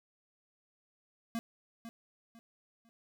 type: tone with echo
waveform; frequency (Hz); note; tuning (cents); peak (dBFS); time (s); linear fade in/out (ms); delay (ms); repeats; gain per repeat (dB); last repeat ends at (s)
square; 230.3; A#3; -21; -34; 1.35-1.39; 0; 500; 3; -10; 2.89
effects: none